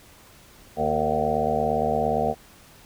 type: harmonic tone with a mistuned harmonic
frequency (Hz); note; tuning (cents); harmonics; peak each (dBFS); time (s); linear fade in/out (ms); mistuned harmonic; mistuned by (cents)
77.3; D#2; -11; 1 / 2 / 3 / 5 / 6 / 7 / 8 / 9 / 10; -36 / -33 / -30 / -35 / -27 / -32 / -29 / -27 / -27; 0.76-2.35; 50; 10; -19
effects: pink hiss -51 dBFS RMS until 2.85 s